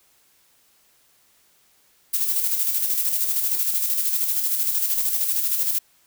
violet noise with tremolo, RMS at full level -21 dBFS, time 2.13-5.79 s, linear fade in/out 10 ms, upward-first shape square, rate 13 Hz, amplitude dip 40%, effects white hiss -60 dBFS RMS until 6.06 s

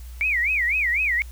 sine tone with vibrato, 2192 Hz, C#7, 20 cents flat, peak -19 dBFS, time 0.21-1.22 s, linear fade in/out 0 ms, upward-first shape sine, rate 4 Hz, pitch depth 270 cents each way, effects added 60 Hz sine -35 dBFS peak until 1.31 s + white hiss -51 dBFS RMS until 1.31 s

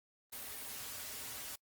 white noise with comb filter, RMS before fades -45 dBFS, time 0.32-1.56 s, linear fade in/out 10 ms, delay 5.8 ms, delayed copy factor -0.85, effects noise-tail reverb RT60 0.1 s tail -26 dB re dry + Opus 32 kbps

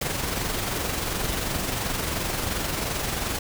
pink noise with amplitude modulation, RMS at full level -26 dBFS, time 0.01-3.39 s, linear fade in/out 5 ms, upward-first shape sine, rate 22.8 Hz, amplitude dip 40%, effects none

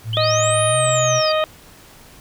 sine tone with pitch glide, 111.6 to 125.99 Hz, A2 to B2, +25 to +35 cents, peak -22 dBFS, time 0.04-1.22 s, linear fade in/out 50 ms, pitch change +210 cents, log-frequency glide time 0.66-0.77 s
sine linear two-way sweep, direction up then down, 2942 to 9800 to 4615 Hz, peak -21 dBFS, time 0.13-1.32 s, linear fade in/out 2 ms, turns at 0.63 s
harmonic tone, 622.3 Hz, D#5, in tune, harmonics 1 / 2 / 3 / 4 / 5 / 6, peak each -17 / -22 / -30 / -29 / -29 / -30 dBFS, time 0.17-1.44 s, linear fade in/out 0 ms
effects pink hiss -45 dBFS RMS until 2.2 s

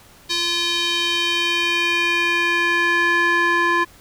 square tone with band-pass filter sweep, 344.4 Hz, F4, 24 cents flat, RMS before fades -19 dBFS, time 0.29-3.85 s, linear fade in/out 20 ms, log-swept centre 4100 to 1400 Hz, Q 2.7, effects pink hiss -48 dBFS RMS until 4 s

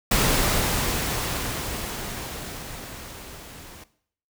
pink noise with level ramp, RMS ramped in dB -20 to -44 dBFS, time 0.11-3.84 s, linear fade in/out 5 ms, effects noise-tail reverb RT60 0.6 s tail -17 dB re dry

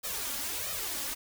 white noise with flanger, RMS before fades -35 dBFS, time 0.03-1.15 s, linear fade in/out 20 ms, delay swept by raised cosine 1.6 to 3.6 ms, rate 1.5 Hz, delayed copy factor +0.9, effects none

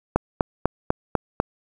click train, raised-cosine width 1 ms, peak -3 dBFS, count 6, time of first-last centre 0.16-1.401 s, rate 4.03 Hz, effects 7-bit

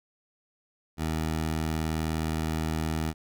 15% pulse tone, 79.3 Hz, D#2, 33 cents sharp, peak -21 dBFS, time 0.97-3.14 s, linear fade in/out 50 ms, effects none

